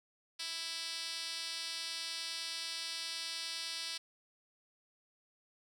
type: tone with band-pass filter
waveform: 5% pulse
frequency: 329.6 Hz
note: E4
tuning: in tune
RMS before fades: -41 dBFS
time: 0.39-3.98 s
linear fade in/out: 10 ms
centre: 5500 Hz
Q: 2.7
effects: none